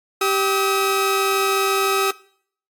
sawtooth tone pair together, 390 / 1276 Hz, G4 / D#6, -9 / +43 cents, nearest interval octave + major sixth, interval 2052 cents, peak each -16 dBFS, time 0.21-2.11 s, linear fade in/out 5 ms, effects noise-tail reverb RT60 0.6 s tail -22 dB re dry + AAC 64 kbps

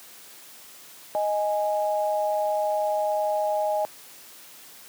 sine tone pair together, 621.8 / 830 Hz, D#5 / G#5, -1 / -1 cents, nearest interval perfect fourth, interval 500 cents, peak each -24 / -26 dBFS, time 1.15-3.85 s, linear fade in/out 0 ms, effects white hiss -47 dBFS RMS until 4.88 s + high-pass 150 Hz 12 dB/octave

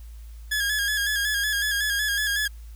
sawtooth tone with vibrato, 1668 Hz, G#6, 7 cents sharp, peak -19 dBFS, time 0.51-2.48 s, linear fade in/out 10 ms, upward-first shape square, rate 5.4 Hz, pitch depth 43 cents each way, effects added 56 Hz sine -38 dBFS peak until 2.75 s + white hiss -58 dBFS RMS until 2.75 s

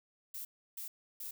violet noise bursts, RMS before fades -43 dBFS, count 3, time 0.34-1.31 s, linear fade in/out 5 ms, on 110 ms, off 320 ms, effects none

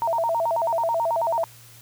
sine tone with vibrato, 784 Hz, G5, in tune, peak -20 dBFS, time 0.02-1.44 s, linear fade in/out 0 ms, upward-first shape square, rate 9.2 Hz, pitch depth 290 cents each way, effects added 117 Hz sine -50 dBFS peak until 1.81 s + white hiss -49 dBFS RMS until 1.81 s

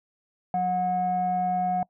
sine tone pair together, 182 / 728 Hz, F#3 / F#5, -28 / -28 cents, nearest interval 2 octaves, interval 2400 cents, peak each -29 / -22 dBFS, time 0.54-1.83 s, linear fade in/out 2 ms, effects noise-tail reverb RT60 0.1 s tail -23 dB re dry + tanh soft clip ceiling -18 dBFS

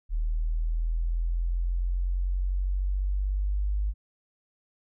sine exponential sweep, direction up, 38.97 to 51 Hz, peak -24 dBFS, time 0.09-3.94 s, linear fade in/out 50 ms, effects none

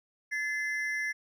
triangle ring-modulated tone, 1893 Hz, A#6, 26 cents sharp, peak -25 dBFS, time 0.31-1.13 s, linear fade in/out 20 ms, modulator 164 Hz, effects none

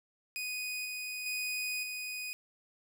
sawtooth tone with level steps, 2488 Hz, D#7, 1 cent flat, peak -32 / -34 / -30 / -34 dBFS, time 0.36-2.33 s, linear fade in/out 0 ms, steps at 0.85 / 1.26 / 1.83 s, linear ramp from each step 2 ms, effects none

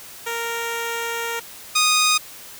10% pulse tone pair in turn, 464.5 / 1240.1 Hz, A#4 / D#6, -6 / -6 cents, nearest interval octave + perfect fourth, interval 1700 cents, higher second, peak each -16 / -7 dBFS, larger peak second, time 0.26-1.4 / 1.75-2.18 s, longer first, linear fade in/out 10 ms, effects white hiss -40 dBFS RMS until 2.59 s

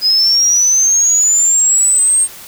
sine linear sweep, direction up, 4978 to 8570 Hz, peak -8 dBFS, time 0.01-2.28 s, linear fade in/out 50 ms, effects white hiss -34 dBFS RMS until 2.47 s

